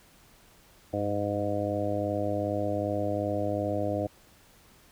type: harmonic tone with a mistuned harmonic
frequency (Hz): 102.6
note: G#2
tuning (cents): -21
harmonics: 1 / 2 / 3 / 4 / 5 / 6 / 7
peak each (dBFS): -34 / -38 / -33 / -40 / -33 / -32 / -37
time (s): 0.93-4.07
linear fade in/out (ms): 5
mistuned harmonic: 1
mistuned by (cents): -53
effects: pink hiss -58 dBFS RMS until 4.91 s